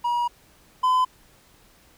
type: tone pair in turn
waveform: triangle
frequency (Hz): 959 / 1016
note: A#5 / B5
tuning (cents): +49 / +49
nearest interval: minor second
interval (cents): 100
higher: second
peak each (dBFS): -19 / -15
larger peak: second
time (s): 0.04-0.28 / 0.83-1.05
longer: first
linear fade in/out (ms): 10
effects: pink hiss -56 dBFS RMS until 1.97 s